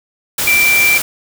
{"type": "tone in noise", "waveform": "sine", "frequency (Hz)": 2349, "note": "D7", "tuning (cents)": 0, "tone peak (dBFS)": -9, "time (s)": [0.47, 0.98], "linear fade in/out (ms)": 5, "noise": "white", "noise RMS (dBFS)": -17, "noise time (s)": [0.38, 1.02], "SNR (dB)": 5, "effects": []}